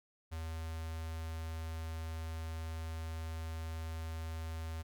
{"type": "tone with notch filter", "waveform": "square", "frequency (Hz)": 80.9, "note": "E2", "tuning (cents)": -32, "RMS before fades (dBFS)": -41, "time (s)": [0.31, 4.83], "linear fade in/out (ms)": 20, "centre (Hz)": 310, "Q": 1, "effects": []}